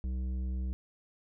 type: tone with tanh clipping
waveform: triangle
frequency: 63.6 Hz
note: C2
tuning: 48 cents flat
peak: -33 dBFS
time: 0.04-0.73 s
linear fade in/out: 0 ms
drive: 14 dB
effects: none